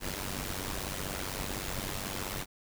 pink noise with amplitude modulation, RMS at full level -33 dBFS, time 0-2.46 s, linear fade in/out 50 ms, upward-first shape sine, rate 95.8 Hz, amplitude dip 80%, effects none

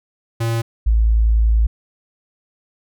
square / sine tone pair in turn, 114.9 / 55.27 Hz, A#2 / A1, -25 / +8 cents, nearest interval octave + minor second, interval 1267 cents, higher first, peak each -18 / -11 dBFS, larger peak second, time 0.4-0.62 / 0.86-1.67 s, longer second, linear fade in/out 10 ms, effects none

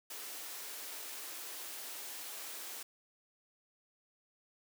white high-pass noise, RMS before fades -45 dBFS, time 0.1-2.83 s, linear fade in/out 5 ms, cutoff 290 Hz, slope 24 dB/octave, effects none

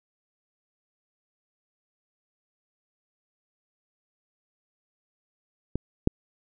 clicks, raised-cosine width 3 ms, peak -14 / -6 dBFS, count 2, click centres 5.756 / 6.074 s, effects none

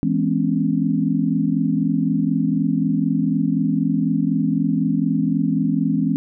sine chord, C# minor seventh, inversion first, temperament equal with one note detuned, 164.81 / 207.7 / 253.2 / 277.2 Hz, E3 / G#3 / B3 / C#4, 0 / 0 / +43 / 0 cents, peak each -22 dBFS, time 0.03-6.16 s, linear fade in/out 0 ms, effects none

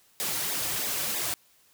white noise with flanger, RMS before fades -30 dBFS, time 0.2-1.34 s, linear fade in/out 0 ms, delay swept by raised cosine 0.68 to 4.88 ms, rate 3.1 Hz, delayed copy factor -0.8, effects white hiss -62 dBFS RMS until 1.73 s

